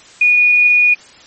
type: tone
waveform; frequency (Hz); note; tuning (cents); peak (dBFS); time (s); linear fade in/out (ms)
sine; 2455; D#7; -24; -7; 0.21-0.94; 5
effects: white hiss -41 dBFS RMS until 1.26 s + MP3 32 kbps